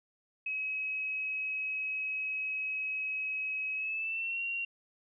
sine tone with pitch glide, 2554 to 2753 Hz, D#7 to F7, +45 to -25 cents, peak -32 dBFS, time 0.46-4.65 s, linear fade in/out 5 ms, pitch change +130 cents, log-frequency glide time 3.75-4.43 s, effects none

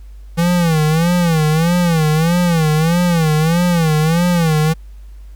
square tone with vibrato, 164.81 Hz, E3, in tune, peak -12 dBFS, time 0.37-4.74 s, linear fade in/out 20 ms, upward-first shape sine, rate 1.6 Hz, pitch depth 130 cents each way, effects added 50 Hz sine -32 dBFS peak until 5.35 s + pink hiss -56 dBFS RMS until 5.35 s

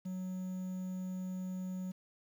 triangle tone with quantisation, 185 Hz, F#3, in tune, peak -35 dBFS, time 0.05-1.92 s, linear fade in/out 10 ms, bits 10, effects none

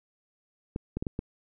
clicks, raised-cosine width 3 ms, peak -18 dBFS, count 5, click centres 0.761 / 0.97 / 1.025 / 1.068 / 1.191 s, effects none

